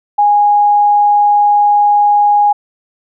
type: tone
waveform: sine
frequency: 825 Hz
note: G#5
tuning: 12 cents flat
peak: -6 dBFS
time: 0.18-2.53 s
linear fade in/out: 10 ms
effects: none